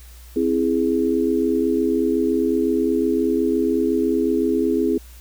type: chord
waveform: sine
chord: C augmented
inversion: none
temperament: equal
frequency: 261.6 / 329.6 / 415.3 Hz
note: C4 / E4 / G#4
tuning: 0 / 0 / 0 cents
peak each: -21 dBFS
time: 0.36-4.98 s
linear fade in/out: 5 ms
effects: added 60 Hz sine -40 dBFS peak until 5.2 s + white hiss -49 dBFS RMS until 5.2 s